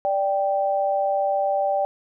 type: tone pair together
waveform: sine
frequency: 587 / 784.1 Hz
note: D5 / G5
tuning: -1 / 0 cents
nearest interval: perfect fourth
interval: 501 cents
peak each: -22 dBFS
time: 0.05-1.85 s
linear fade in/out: 0 ms
effects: none